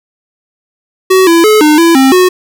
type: tone with pitch steps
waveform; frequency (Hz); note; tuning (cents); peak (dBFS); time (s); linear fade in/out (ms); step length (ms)
square; 376.1 / 335.2 / 428.8 / 303.3 / 334.8 / 266.1 / 366.1; F#4 / E4 / A4 / D#4 / E4 / C4 / F#4; +28 / +29 / -45 / -44 / +27 / +29 / -18; -4; 1.1-2.29; 10; 170
effects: none